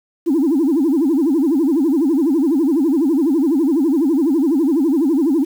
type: tone with vibrato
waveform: sine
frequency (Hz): 298.7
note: D4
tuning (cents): +29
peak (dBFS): -11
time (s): 0.26-5.45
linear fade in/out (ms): 20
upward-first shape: sine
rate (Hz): 12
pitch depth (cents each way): 250
effects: tanh soft clip ceiling -9 dBFS + 7-bit